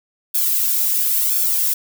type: noise with flanger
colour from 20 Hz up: violet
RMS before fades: -18 dBFS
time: 0.34-1.74 s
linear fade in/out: 10 ms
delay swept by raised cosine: 1 to 2.6 ms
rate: 0.97 Hz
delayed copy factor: -0.85
effects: none